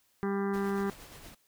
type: harmonic tone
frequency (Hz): 198.1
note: G3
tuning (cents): +18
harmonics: 1 / 2 / 4 / 5 / 6 / 7 / 8 / 9 / 10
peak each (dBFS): -31 / -32 / -42 / -44 / -42 / -48 / -45 / -51 / -51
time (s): 0.23-0.9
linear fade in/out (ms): 0
type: noise with tremolo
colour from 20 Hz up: pink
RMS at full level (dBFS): -48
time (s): 0.53-1.35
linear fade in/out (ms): 10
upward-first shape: sine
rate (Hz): 8.5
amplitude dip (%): 40
effects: white hiss -70 dBFS RMS until 1.47 s